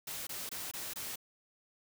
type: noise bursts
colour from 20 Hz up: white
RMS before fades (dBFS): -41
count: 5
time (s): 0.07-1.158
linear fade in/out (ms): 5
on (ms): 200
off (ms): 22
effects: none